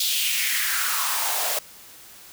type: noise with high-pass filter sweep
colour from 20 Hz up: white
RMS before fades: -24 dBFS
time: 0-1.59 s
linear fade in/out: 5 ms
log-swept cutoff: 3700 to 560 Hz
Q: 3.3
effects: white hiss -46 dBFS RMS until 2.32 s